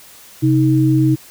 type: tone pair together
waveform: sine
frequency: 132.4 / 314.9 Hz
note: C3 / D#4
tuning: +21 / +21 cents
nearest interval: octave + minor third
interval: 1500 cents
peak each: -13 dBFS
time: 0.42-1.16 s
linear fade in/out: 20 ms
effects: white hiss -42 dBFS RMS until 1.3 s